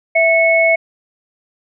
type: tone pair together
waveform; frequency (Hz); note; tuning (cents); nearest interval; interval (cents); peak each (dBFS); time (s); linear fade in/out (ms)
sine; 659.3 / 2200; E5 / C#7; 0 / -14; octave + major sixth; 2086; -12; 0.15-0.76; 10
effects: none